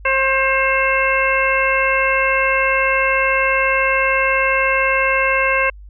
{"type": "harmonic tone with a mistuned harmonic", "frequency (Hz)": 534, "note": "C5", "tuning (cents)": 35, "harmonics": [1, 2, 3, 4, 5], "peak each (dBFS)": [-20, -20, -20, -20, -20], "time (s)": [0.05, 5.7], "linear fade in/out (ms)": 5, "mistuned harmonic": 3, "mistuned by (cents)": -15, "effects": ["added 50 Hz sine -35 dBFS peak until 5.89 s"]}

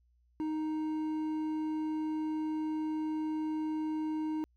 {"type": "tone with hard clipping", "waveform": "triangle", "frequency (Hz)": 311.1, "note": "D#4", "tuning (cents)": 0, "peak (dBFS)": -33, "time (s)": [0.4, 4.44], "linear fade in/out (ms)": 0, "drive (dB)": 9, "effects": ["added 60 Hz sine -66 dBFS peak until 4.56 s"]}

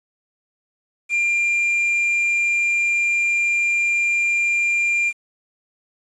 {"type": "tone with quantisation", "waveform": "triangle", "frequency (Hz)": 2391, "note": "D7", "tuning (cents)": 30, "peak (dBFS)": -15, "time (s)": [1.09, 5.13], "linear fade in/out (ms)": 50, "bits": 7, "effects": ["resampled to 24000 Hz"]}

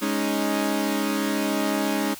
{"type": "chord", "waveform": "sawtooth", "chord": "Ab suspended fourth", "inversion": "none", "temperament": "equal", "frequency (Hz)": [207.7, 277.2, 311.1], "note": ["Ab3", "Db4", "Eb4"], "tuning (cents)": [0, 0, 0], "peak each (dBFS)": -23, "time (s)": [0.01, 2.15], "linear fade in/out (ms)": 20, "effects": ["white hiss -41 dBFS RMS until 2.19 s"]}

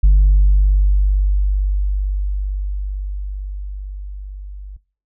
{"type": "tone with level ramp", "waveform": "sine", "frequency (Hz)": 48.89, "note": "G1", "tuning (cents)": -4, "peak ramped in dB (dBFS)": [-4, -29], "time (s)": [0.03, 4.77], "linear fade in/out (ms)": 10, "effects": ["noise-tail reverb RT60 0.4 s tail -23 dB re dry", "tanh soft clip ceiling -5 dBFS"]}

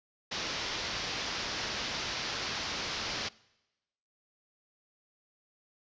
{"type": "low-pass noise", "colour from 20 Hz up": "white", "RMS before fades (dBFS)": -36, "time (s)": [0.31, 3.29], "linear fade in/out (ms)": 10, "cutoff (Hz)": 5700, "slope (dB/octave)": 48, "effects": ["noise-tail reverb RT60 1.0 s tail -23 dB re dry", "resampled to 16000 Hz"]}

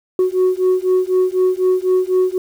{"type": "beating tone pair", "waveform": "sine", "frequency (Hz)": [367.6, 371.6], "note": ["F#4", "F#4"], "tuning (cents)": [-11, 7], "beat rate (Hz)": 4, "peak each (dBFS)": -14, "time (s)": [0.19, 2.38], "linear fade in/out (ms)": 2, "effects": ["tanh soft clip ceiling -9 dBFS", "7-bit"]}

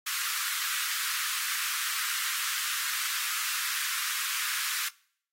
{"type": "high-pass noise", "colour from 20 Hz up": "pink", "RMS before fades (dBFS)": -32, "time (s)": [0.06, 4.89], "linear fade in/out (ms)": 10, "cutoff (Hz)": 1200, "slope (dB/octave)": 48, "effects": ["noise-tail reverb RT60 0.6 s tail -23 dB re dry", "AAC 48 kbps"]}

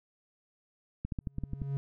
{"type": "clicks", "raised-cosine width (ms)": 5, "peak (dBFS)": -22, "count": 8, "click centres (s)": [1.05, 1.122, 1.188, 1.272, 1.384, 1.437, 1.534, 1.618]}
{"type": "tone with exponential growth", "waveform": "triangle", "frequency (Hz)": 138.59, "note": "C#3", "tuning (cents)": 0, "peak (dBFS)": -26, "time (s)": [1.21, 1.77], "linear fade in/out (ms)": 0, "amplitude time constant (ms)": 120}
{"effects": []}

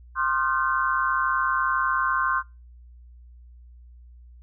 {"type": "tone cluster", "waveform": "sine", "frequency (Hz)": [1055, 1207, 1401, 1533], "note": ["C6", "D6", "F6", "G6"], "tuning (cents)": [14, 47, 5, -39], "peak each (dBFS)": [-24, -29, -30, -26], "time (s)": [0.15, 2.43], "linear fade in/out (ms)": 50, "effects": ["noise-tail reverb RT60 0.3 s tail -26 dB re dry", "added 60 Hz sine -45 dBFS peak until 4.42 s"]}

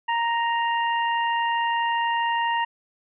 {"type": "harmonic tone", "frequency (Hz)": 932.3, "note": "A#5", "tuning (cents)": 0, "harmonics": [1, 2, 3], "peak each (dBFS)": [-22, -28, -32], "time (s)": [0.08, 2.65], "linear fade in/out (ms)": 10, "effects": []}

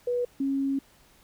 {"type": "tone pair in turn", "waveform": "sine", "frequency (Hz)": [488.2, 273.5], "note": ["B4", "C#4"], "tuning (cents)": [-20, -23], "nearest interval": "minor seventh", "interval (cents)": 1003, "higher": "first", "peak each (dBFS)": -24, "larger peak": "neither", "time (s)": [[0.07, 0.25], [0.4, 0.79]], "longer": "second", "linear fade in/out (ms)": 5, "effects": ["pink hiss -59 dBFS RMS until 1.23 s"]}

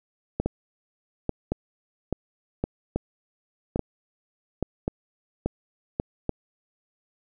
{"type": "two click trains", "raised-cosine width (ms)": 2, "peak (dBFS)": [-11, -11], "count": [8, 6], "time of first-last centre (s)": [[0.46, 6.293], [0.4, 5.999]], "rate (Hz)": [1.2, 0.893], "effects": []}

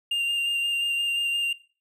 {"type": "tone with vibrato", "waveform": "triangle", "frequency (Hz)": 2794, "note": "F7", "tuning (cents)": 0, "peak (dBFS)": -21, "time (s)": [0.11, 1.53], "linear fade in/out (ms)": 5, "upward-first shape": "square", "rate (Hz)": 5.7, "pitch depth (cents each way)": 11, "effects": ["noise-tail reverb RT60 0.4 s tail -21 dB re dry"]}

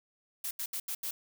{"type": "noise bursts at uneven times", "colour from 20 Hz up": "blue", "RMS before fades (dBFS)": -36, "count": 5, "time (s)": [[0.44, 0.51], [0.59, 0.66], [0.73, 0.8], [0.88, 0.95], [1.03, 1.11]], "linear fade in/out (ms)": 5, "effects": []}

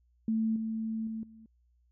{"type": "tone with level steps", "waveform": "sine", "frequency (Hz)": 221.9, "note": "A3", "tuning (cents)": 15, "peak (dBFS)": [-26, -31, -34, -50], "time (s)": [0.28, 1.46], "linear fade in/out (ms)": 2, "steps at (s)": [0.56, 1.07, 1.23], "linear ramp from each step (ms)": 2, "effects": ["added 60 Hz sine -65 dBFS peak until 1.91 s"]}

